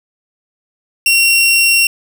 sawtooth tone, 2739 Hz, F7, 34 cents flat, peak -5 dBFS, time 1.06-1.87 s, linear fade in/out 2 ms, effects none

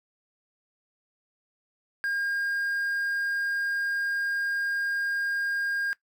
triangle tone with quantisation, 1615 Hz, G#6, 49 cents flat, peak -24 dBFS, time 2.04-5.93 s, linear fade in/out 0 ms, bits 9, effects noise-tail reverb RT60 0.1 s tail -19 dB re dry

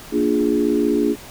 sine chord, Bb dominant seventh, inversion none, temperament equal, 233.1 / 293.7 / 349.2 / 415.3 Hz, Bb3 / D4 / F4 / Ab4, 0 / 0 / 0 / 0 cents, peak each -22 / -19 / -22 / -21 dBFS, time 0.11-1.16 s, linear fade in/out 50 ms, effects pink hiss -39 dBFS RMS until 1.3 s

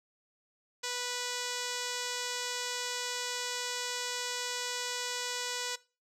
5% pulse tone with low-pass filter, 491.8 Hz, B4, 7 cents flat, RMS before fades -36 dBFS, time 0.83-5.76 s, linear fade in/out 10 ms, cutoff 8600 Hz, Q 2.2, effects noise-tail reverb RT60 0.3 s tail -18 dB re dry

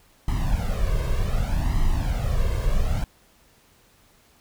brown noise with flanger, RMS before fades -22 dBFS, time 0.28-3.04 s, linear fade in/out 2 ms, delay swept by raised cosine 0.99 to 1.88 ms, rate 0.66 Hz, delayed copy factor +0.8, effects pink hiss -58 dBFS RMS until 4.4 s

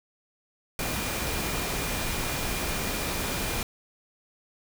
sine tone in noise, 2411 Hz, D7, 45 cents sharp, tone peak -40 dBFS, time 0.79-3.63 s, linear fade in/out 2 ms, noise pink, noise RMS -30 dBFS, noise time 0.79-3.63 s, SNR -13 dB, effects none

